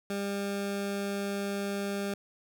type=tone; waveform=20% pulse; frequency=200 Hz; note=G3; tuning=35 cents sharp; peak=-26 dBFS; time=0.1-2.14 s; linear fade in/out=2 ms; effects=none